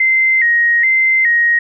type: tone with vibrato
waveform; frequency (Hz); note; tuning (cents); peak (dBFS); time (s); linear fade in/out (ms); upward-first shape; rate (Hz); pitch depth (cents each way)
sine; 1975.5; B6; 0; -9; 0-1.59; 5; square; 1.2; 86
effects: none